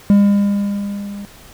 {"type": "tone with level ramp", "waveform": "triangle", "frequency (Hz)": 202, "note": "G#3", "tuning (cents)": -48, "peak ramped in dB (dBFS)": [-4, -25], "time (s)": [0.1, 1.25], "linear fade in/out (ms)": 0, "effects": ["pink hiss -42 dBFS RMS until 1.53 s"]}